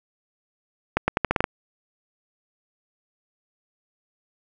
accelerating click train, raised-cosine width 0.5 ms, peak -4 dBFS, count 8, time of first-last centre 0.97-1.441 s, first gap 110 ms, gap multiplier 0.83, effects none

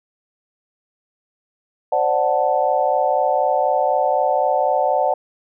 sine chord, D dominant seventh, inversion third, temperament equal, 523.3 / 587.3 / 740 / 880 Hz, C5 / D5 / F#5 / A5, 0 / 0 / 0 / 0 cents, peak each -22 / -20 / -19 / -22 dBFS, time 1.92-5.14 s, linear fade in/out 5 ms, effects none

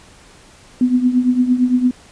sine tone with tremolo, 250 Hz, B3, 21 cents sharp, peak -8 dBFS, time 0.81-1.91 s, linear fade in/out 2 ms, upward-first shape triangle, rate 8.8 Hz, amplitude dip 80%, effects pink hiss -45 dBFS RMS until 2.11 s + resampled to 22050 Hz

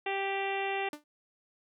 harmonic tone, 392 Hz, G4, in tune, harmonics 1 / 2 / 3 / 4 / 5 / 6 / 7 / 8 / 9, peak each -35 / -34 / -46 / -45 / -39 / -41 / -39 / -48 / -50 dBFS, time 0.06-0.89 s, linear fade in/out 5 ms
sawtooth tone with exponential decay, 297.2 Hz, D4, 21 cents sharp, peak -33 dBFS, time 0.93-1.04 s, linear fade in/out 2 ms, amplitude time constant 23 ms
effects none

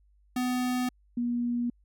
square / sine tone pair in turn, 250.3 / 240.2 Hz, B3 / B3, +23 / -48 cents, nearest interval minor second, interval 71 cents, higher first, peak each -27 / -26 dBFS, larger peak second, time 0.36-0.89 / 1.17-1.7 s, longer neither, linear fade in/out 5 ms, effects added 50 Hz sine -60 dBFS peak until 1.84 s

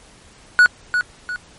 triangle tone with echo, 1466 Hz, F#6, 16 cents flat, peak -5 dBFS, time 0.59-0.66 s, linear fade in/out 0 ms, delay 350 ms, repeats 2, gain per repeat -8 dB, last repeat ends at 1.36 s, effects pink hiss -47 dBFS RMS until 1.58 s + MP3 48 kbps

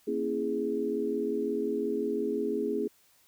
sine chord, A# half-diminished seventh, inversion none, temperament equal with one note detuned, 233.1 / 272.9 / 329.6 / 415.3 Hz, A#3 / C#4 / E4 / G#4, 0 / -27 / 0 / 0 cents, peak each -35 / -35 / -35 / -30 dBFS, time 0.07-2.88 s, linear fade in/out 10 ms, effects white hiss -64 dBFS RMS until 3.27 s

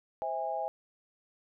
sine chord, C augmented, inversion none, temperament just, 523.3 / 654.1 / 817.6 Hz, C5 / E5 / G#5, 0 / -14 / -27 cents, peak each -39 / -35 / -34 dBFS, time 0.22-0.68 s, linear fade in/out 0 ms, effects none

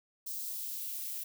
violet noise with high-pass filter sweep, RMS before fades -39 dBFS, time 0.26-1.24 s, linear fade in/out 10 ms, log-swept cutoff 4500 to 2000 Hz, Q 1.3, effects none

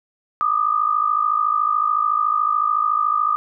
sine tone pair together, 1190.7 / 1244.5 Hz, D6 / D#6, +23 / 0 cents, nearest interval minor second, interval 77 cents, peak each -19 dBFS, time 0.41-3.36 s, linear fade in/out 0 ms, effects none

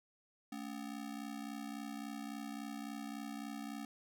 square ring-modulated tone, 250.8 Hz, B3, 27 cents sharp, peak -40 dBFS, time 0.52-3.85 s, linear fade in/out 2 ms, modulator 31.8 Hz, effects none

